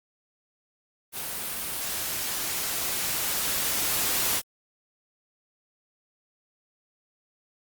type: noise with level ramp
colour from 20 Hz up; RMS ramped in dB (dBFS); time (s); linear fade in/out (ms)
white; -33 to -25; 1.12-4.42; 50
effects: Opus 32 kbps